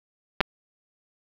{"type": "clicks", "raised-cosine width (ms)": 0.3, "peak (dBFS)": -3, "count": 2, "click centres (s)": [0.406, 0.411], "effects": ["low-pass 4000 Hz 12 dB/octave", "7-bit"]}